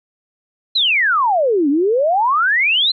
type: exponential two-way sweep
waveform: sine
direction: down then up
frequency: 4186 to 271.5 to 4186 Hz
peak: -12 dBFS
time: 0.75-2.92 s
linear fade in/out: 10 ms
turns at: 1.69 s
effects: none